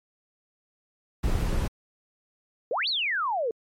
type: noise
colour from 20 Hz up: brown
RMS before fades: -25 dBFS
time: 1.23-1.68 s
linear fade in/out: 10 ms
type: exponential two-way sweep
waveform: sine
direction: up then down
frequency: 426.3 to 4649 to 426.3 Hz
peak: -24 dBFS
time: 2.71-3.51 s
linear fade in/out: 2 ms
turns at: 2.88 s
effects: MP3 64 kbps